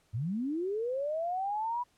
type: linear sweep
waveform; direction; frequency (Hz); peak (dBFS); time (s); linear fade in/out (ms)
sine; up; 98 to 989; -30; 0.13-1.84; 20
effects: pink hiss -69 dBFS RMS until 1.97 s + low-pass 11000 Hz 12 dB/octave